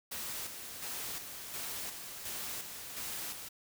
white noise with tremolo, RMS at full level -40 dBFS, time 0.11-3.49 s, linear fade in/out 10 ms, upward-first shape square, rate 1.4 Hz, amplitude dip 45%, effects none

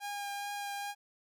sawtooth tone with vibrato, 810 Hz, G#5, 43 cents flat, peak -33 dBFS, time 0-0.95 s, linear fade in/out 50 ms, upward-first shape triangle, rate 2.4 Hz, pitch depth 14 cents each way, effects none

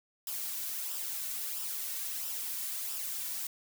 blue noise with flanger, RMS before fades -37 dBFS, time 0.27-3.47 s, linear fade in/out 2 ms, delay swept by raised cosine 0.46 to 2.46 ms, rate 1.5 Hz, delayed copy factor -0.55, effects none

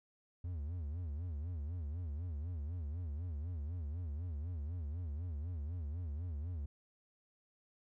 triangle tone with vibrato, 80.2 Hz, E2, 47 cents flat, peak -36 dBFS, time 0.44-6.66 s, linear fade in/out 5 ms, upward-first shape sine, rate 4 Hz, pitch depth 210 cents each way, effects none

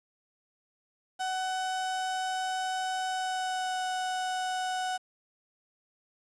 35% pulse tone with pitch glide, 749 to 741.7 Hz, F#5 to F#5, +21 to +4 cents, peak -28 dBFS, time 1.19-4.98 s, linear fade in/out 20 ms, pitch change -17 cents, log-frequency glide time 3.04-3.83 s, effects resampled to 22050 Hz + 9-bit

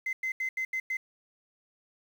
sine tone bursts at uneven times, 2061 Hz, C7, 27 cents flat, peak -27 dBFS, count 6, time 0.06-0.13 / 0.23-0.32 / 0.4-0.49 / 0.57-0.65 / 0.73-0.8 / 0.9-0.97 s, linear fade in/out 5 ms, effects tanh soft clip ceiling -26 dBFS + 9-bit

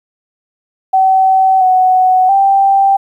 sine tone with pitch steps, 762 / 743 / 785 Hz, G5 / F#5 / G5, -49 / +7 / +2 cents, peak -6 dBFS, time 0.93-2.97 s, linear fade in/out 10 ms, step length 680 ms, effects 8-bit

